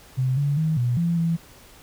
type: tone with pitch steps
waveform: sine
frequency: 129.5 / 142.8 / 158 / 122 / 169.8 / 166.5 Hz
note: C3 / D3 / D#3 / B2 / F3 / E3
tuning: -17 / -48 / +27 / -21 / -48 / +18 cents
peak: -19 dBFS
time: 0.17-1.37 s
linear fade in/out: 20 ms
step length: 200 ms
effects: pink hiss -49 dBFS RMS until 1.82 s